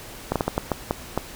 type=slowing click train; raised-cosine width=1 ms; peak=-7 dBFS; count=8; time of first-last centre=0.32-1.176 s; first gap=37 ms; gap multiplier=1.39; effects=pink hiss -40 dBFS RMS until 1.35 s